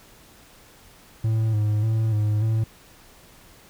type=tone with vibrato; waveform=triangle; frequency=108.4 Hz; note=A2; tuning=25 cents flat; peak=-17 dBFS; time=1.24-2.64 s; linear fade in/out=5 ms; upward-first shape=square; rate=1.7 Hz; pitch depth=42 cents each way; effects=pink hiss -51 dBFS RMS until 3.69 s